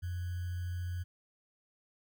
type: tone with sample-and-hold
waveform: sine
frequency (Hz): 88.6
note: F2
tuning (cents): +25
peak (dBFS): -34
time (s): 0.02-1.04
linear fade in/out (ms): 20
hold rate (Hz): 1575
effects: none